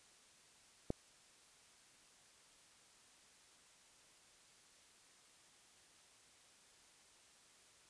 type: click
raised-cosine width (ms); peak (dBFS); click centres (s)
2; -23; 0.904
effects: white hiss -66 dBFS RMS until 7.89 s + resampled to 22050 Hz